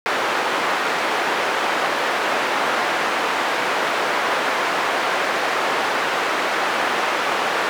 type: band-pass noise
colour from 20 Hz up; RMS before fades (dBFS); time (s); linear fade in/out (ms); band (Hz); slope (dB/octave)
white; -21; 0.06-7.69; 0; 390 to 1600; 12
effects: none